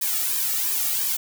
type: noise with flanger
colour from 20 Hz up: blue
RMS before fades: -24 dBFS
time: 0.01-1.17 s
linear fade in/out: 10 ms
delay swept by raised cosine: 1.4 to 1.98 ms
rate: 2.9 Hz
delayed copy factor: -0.85
effects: none